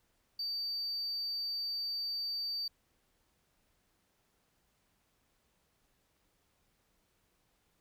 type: tone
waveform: triangle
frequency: 4620 Hz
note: D8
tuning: 29 cents flat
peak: -32 dBFS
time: 0.39-2.68 s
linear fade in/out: 5 ms
effects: tanh soft clip ceiling -30 dBFS + pink hiss -75 dBFS RMS until 7.8 s